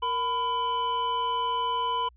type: tone pair together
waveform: square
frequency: 466.2 / 1000.2 Hz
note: A#4 / B5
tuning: 0 / +22 cents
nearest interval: octave + minor second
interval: 1322 cents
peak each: -37 / -26 dBFS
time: 0.02-2.09 s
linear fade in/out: 10 ms
effects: added 60 Hz sine -54 dBFS peak until 2.16 s + resampled to 8000 Hz